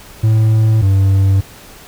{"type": "tone pair in turn", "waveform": "triangle", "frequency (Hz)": [110, 97.14], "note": ["A2", "G2"], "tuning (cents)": [0, -15], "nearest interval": "major second", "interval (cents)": 215, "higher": "first", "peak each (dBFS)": -6, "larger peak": "neither", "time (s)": [[0.23, 0.82], [0.82, 1.41]], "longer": "neither", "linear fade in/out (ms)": 10, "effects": ["pink hiss -38 dBFS RMS until 1.87 s"]}